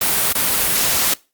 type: noise with dropouts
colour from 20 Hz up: white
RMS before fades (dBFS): -17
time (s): 0.01-1.14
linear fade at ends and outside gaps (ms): 5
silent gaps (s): 0.328-0.349
effects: noise-tail reverb RT60 0.3 s tail -23 dB re dry + Opus 32 kbps